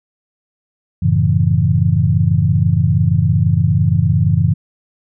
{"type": "chord", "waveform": "sine", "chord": "F# minor seventh", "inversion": "none", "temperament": "equal", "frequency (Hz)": [92.5, 110, 138.59, 164.81], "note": ["F#2", "A2", "C#3", "E3"], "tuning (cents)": [0, 0, 0, 0], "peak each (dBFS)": -16, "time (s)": [1.02, 4.54], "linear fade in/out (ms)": 10, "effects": []}